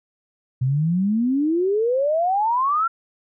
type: exponential sweep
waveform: sine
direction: up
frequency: 123.8 to 1383 Hz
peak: -17 dBFS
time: 0.61-2.88 s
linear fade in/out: 10 ms
effects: none